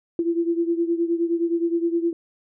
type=beating tone pair; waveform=sine; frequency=335.7 / 345.3 Hz; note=E4 / F4; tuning=+32 / -20 cents; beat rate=9.6 Hz; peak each=-21 / -25 dBFS; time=0.19-2.13 s; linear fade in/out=2 ms; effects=none